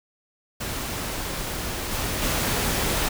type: noise with level steps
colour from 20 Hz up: pink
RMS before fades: -30 / -27 / -24 dBFS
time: 0.6-3.09 s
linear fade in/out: 10 ms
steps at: 1.91 / 2.22 s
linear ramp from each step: 2 ms
effects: none